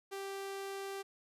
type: tone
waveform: sawtooth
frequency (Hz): 392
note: G4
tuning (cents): 0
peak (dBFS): -36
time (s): 0.11-1.03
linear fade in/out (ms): 20
effects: resampled to 32000 Hz + 12-bit